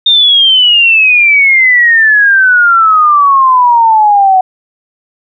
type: exponential sweep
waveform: sine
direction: down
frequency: 3669 to 740 Hz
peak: -3 dBFS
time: 0.06-4.41 s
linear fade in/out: 5 ms
effects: none